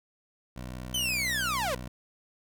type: tone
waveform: 15% pulse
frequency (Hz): 62.5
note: B1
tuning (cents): +21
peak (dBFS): -31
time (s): 0.56-1.88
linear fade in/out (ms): 5
type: linear sweep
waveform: sawtooth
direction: down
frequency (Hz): 3110 to 469.6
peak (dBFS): -24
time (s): 0.94-1.75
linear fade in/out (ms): 5
effects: none